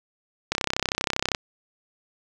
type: click train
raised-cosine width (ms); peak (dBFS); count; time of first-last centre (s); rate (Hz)
0.2; -5; 28; 0.52-1.348; 32.6
effects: none